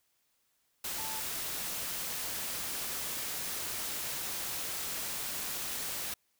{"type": "tone in noise", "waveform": "sine", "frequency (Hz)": 880, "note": "A5", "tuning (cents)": 0, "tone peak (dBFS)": -43, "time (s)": [0.98, 1.2], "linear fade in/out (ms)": 5, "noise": "white", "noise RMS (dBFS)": -37, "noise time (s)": [0.84, 6.14], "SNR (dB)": -9, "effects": ["white hiss -75 dBFS RMS until 6.39 s"]}